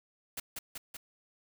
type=noise with echo; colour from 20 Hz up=white; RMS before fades=-38 dBFS; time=0.37-0.4 s; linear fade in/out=5 ms; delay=190 ms; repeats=3; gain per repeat=-2 dB; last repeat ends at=0.97 s; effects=none